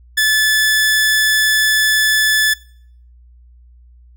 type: tone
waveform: sawtooth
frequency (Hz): 1734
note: A6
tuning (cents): -26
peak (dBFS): -8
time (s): 0.17-2.54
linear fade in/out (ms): 10
effects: noise-tail reverb RT60 0.6 s tail -22 dB re dry + added 60 Hz sine -42 dBFS peak until 4.16 s

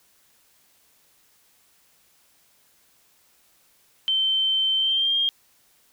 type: tone with pitch glide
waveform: sine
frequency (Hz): 3100 to 3219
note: G7 to G7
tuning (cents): -20 to +45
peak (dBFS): -19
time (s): 4.08-5.29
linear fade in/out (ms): 0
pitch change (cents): +65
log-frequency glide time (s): 4.77-5.18
effects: white hiss -61 dBFS RMS until 5.92 s

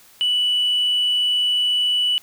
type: tone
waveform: sine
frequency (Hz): 2962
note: F#7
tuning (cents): +1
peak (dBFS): -15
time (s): 0.21-2.18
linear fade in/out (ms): 0
effects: tanh soft clip ceiling -13 dBFS + white hiss -50 dBFS RMS until 2.22 s

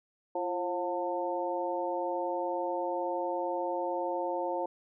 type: harmonic tone with a mistuned harmonic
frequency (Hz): 178.9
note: F3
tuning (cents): +42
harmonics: 2 / 3 / 4 / 5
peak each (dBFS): -36 / -34 / -37 / -35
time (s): 0.35-4.66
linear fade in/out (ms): 5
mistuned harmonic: 2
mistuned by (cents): -65
effects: none

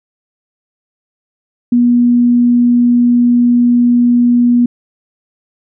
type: tone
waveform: sine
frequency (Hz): 241.6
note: B3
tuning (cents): -38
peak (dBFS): -6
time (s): 1.72-4.66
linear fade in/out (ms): 5
effects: none

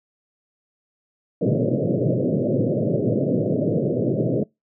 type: band-pass noise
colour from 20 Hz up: pink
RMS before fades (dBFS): -21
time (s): 1.41-4.44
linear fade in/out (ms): 10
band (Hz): 110 to 620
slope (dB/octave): 96
effects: noise-tail reverb RT60 0.2 s tail -25 dB re dry

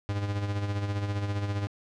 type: tone with tremolo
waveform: 45% pulse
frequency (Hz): 101.4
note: G#2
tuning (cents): -41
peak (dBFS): -26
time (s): 0.09-1.67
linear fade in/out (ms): 0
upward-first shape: sine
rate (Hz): 15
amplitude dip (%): 50
effects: low-pass 5000 Hz 12 dB/octave

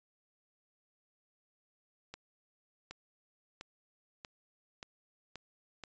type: accelerating click train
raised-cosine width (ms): 0.2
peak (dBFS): -27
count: 7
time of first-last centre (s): 2.14-5.837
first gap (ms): 770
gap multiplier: 0.91
effects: resampled to 16000 Hz

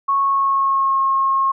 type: tone with pitch glide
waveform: sine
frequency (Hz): 1102 to 1080.6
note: C#6 to C#6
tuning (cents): -11 to -44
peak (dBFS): -14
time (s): 0.08-1.52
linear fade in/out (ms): 10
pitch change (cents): -33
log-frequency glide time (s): 0.19-1
effects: none

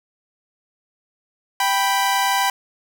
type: tone pair together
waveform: sawtooth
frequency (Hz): 784 / 987.8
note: G5 / B5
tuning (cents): 0 / 0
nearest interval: major third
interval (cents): 400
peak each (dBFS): -16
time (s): 1.6-2.5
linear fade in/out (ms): 2
effects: none

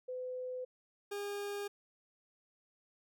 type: tone pair in turn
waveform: sine / 40% pulse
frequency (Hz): 506 / 406.3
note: B4 / G#4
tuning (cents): +42 / -38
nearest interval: major third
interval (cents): 380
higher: first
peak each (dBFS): -38 / -37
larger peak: second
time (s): 0.08-0.65 / 1.11-1.68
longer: neither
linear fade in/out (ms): 10
effects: none

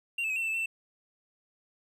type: tone with pitch steps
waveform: triangle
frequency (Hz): 2765 / 2624 / 2534 / 2709 / 2668 / 2624 / 2694 / 2668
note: F7 / E7 / D#7 / E7 / E7 / E7 / E7 / E7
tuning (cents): -18 / -9 / +31 / +47 / +20 / -9 / +37 / +20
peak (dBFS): -27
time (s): 0.18-0.66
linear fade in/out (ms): 5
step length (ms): 60
effects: none

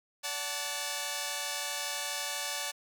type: chord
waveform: 5% pulse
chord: D major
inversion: none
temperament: equal with one note detuned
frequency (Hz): 575.9 / 740 / 880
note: D5 / F#5 / A5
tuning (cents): -34 / 0 / 0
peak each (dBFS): -26 / -28 / -25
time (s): 0.23-2.72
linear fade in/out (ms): 20
effects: none

